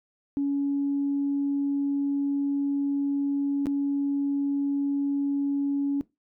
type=tone with dropouts; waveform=sine; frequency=281.2 Hz; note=C#4; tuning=25 cents sharp; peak=-22 dBFS; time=0.37-6.01 s; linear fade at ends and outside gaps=0 ms; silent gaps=3.658-3.668 s; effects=noise-tail reverb RT60 0.2 s tail -19 dB re dry + tanh soft clip ceiling -18 dBFS